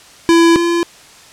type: tone pair in turn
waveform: square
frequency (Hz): 335 / 341.4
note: E4 / F4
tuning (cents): +28 / -39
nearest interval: unison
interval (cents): 33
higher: second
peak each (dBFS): -7 / -13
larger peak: first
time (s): 0.29-0.56 / 0.56-0.83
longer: neither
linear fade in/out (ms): 0
effects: white hiss -41 dBFS RMS until 1.32 s + low-pass 8000 Hz 12 dB/octave